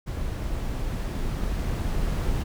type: noise with level ramp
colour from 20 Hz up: brown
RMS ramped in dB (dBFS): -30 to -25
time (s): 0.06-2.44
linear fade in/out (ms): 20
effects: none

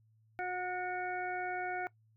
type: harmonic tone with a mistuned harmonic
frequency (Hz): 363.4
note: F#4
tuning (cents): -31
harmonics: 1 / 2 / 4 / 5 / 6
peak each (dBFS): -42 / -37 / -41 / -50 / -45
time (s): 0.39-1.87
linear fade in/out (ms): 0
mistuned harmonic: 6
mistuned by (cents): +34
effects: noise-tail reverb RT60 0.1 s tail -20 dB re dry + added 110 Hz sine -65 dBFS peak until 2.16 s

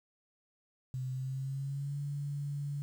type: tone with pitch glide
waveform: sine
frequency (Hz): 129.2 to 143.36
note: C3 to D3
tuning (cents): -21 to -41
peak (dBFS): -34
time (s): 0.94-2.82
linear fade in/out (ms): 0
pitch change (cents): +180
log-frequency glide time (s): 1.11-1.99
effects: 10-bit

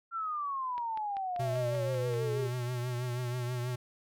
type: exponential sweep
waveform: sine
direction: down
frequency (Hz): 1375 to 390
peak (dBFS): -32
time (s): 0.11-2.5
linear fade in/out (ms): 50
type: click train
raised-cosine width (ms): 0.3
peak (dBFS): -30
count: 8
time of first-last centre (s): 0.78-2.139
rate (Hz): 5.15
type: tone with vibrato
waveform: square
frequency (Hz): 123.4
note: B2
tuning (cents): -1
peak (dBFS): -33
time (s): 1.39-3.76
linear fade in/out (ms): 10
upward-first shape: triangle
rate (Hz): 6.2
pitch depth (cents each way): 53
effects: none

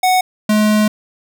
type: tone pair in turn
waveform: square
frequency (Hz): 740 / 212.6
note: F#5 / G#3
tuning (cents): 0 / +41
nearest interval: octave + minor seventh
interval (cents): 2159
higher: first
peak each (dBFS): -11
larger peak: neither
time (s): 0.03-0.21 / 0.49-0.88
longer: second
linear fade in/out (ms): 5
effects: none

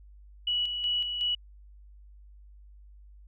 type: tone with tremolo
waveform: sine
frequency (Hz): 2936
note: F#7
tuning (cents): -14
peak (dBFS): -25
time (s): 0.47-1.35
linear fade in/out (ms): 5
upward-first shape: square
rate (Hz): 2.7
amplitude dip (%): 45
effects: added 50 Hz sine -49 dBFS peak until 3.27 s

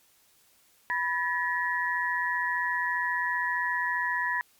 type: tone cluster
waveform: sine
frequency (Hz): 986 / 1724 / 1899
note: B5 / A6 / A#6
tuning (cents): -3 / -36 / +32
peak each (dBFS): -30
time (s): 0.9-4.41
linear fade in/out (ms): 0
effects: white hiss -63 dBFS RMS until 4.59 s + MP3 96 kbps

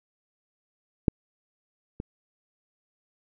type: clicks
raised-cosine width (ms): 3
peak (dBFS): -6 / -20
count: 2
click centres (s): 1.082 / 2.001
effects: none

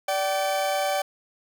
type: tone pair together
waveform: 40% pulse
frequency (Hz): 583 / 767.4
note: D5 / G5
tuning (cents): -13 / -37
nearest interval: perfect fourth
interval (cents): 476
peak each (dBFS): -25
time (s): 0.08-1.02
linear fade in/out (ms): 5
effects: none

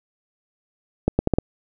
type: accelerating click train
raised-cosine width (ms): 2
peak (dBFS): -4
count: 5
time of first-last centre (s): 1.08-1.385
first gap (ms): 110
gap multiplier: 0.76
effects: none

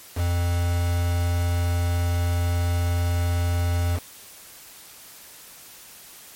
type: tone with quantisation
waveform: triangle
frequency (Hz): 87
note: F2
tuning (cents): -6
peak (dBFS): -18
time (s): 0.15-4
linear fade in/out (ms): 50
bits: 5
effects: white hiss -45 dBFS RMS until 6.35 s + MP3 64 kbps

